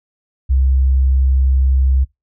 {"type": "tone", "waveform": "sine", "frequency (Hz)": 66, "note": "C2", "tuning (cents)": 16, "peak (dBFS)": -10, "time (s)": [0.49, 2.05], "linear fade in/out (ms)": 20, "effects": ["noise-tail reverb RT60 0.2 s tail -25 dB re dry"]}